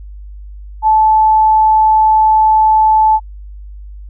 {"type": "tone", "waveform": "sine", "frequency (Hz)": 870, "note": "A5", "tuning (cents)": -20, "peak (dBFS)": -6, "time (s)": [0.82, 3.2], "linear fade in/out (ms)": 50, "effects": ["added 50 Hz sine -28 dBFS peak until 4.09 s"]}